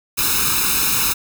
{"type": "noise with comb filter", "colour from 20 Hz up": "white", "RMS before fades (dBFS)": -18, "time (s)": [0.17, 1.14], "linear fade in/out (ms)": 20, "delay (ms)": 0.77, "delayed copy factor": 1, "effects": []}